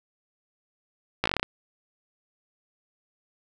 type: slowing click train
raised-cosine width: 0.3 ms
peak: -7 dBFS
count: 9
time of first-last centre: 1.24-1.43 s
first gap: 16 ms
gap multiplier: 1.11
effects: none